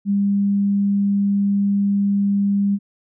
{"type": "tone", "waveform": "sine", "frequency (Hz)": 200.4, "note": "G3", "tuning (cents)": 38, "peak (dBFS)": -15, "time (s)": [0.05, 2.79], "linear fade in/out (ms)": 50, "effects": []}